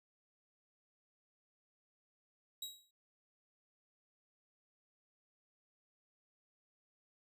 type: tone with exponential decay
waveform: sawtooth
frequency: 3837 Hz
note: A#7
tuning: 49 cents sharp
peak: -36 dBFS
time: 2.62-2.91 s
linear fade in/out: 5 ms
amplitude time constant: 62 ms
effects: none